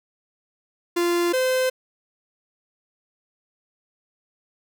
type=tone pair in turn; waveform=45% pulse; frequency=346.7 / 514.9 Hz; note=F4 / C5; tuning=-13 / -28 cents; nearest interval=perfect fifth; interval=685 cents; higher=second; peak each=-19 dBFS; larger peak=neither; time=0.96-1.33 / 1.33-1.7 s; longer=neither; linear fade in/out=10 ms; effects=none